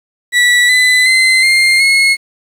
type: tone with pitch steps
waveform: 35% pulse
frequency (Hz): 1952 / 2005 / 2059 / 2114 / 2171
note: B6 / B6 / C7 / C7 / C#7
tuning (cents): -21 / +26 / -28 / +17 / -37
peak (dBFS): -5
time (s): 0.32-2.17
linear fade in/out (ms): 50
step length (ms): 370
effects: low-pass 10000 Hz 12 dB/octave + 7-bit